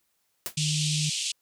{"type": "noise with exponential decay", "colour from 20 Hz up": "white", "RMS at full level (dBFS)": -28, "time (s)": [0.46, 0.56], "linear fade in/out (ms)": 0, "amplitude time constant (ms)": 21}
{"type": "band-pass noise", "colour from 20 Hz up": "pink", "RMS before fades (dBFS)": -30, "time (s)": [0.57, 1.32], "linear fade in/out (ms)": 5, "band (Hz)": [2700, 8800], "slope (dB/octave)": 48}
{"type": "tone", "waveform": "sine", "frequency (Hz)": 152.5, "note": "D#3", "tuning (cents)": -34, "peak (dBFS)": -26, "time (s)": [0.57, 1.1], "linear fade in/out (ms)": 10}
{"effects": ["white hiss -73 dBFS RMS until 1.41 s"]}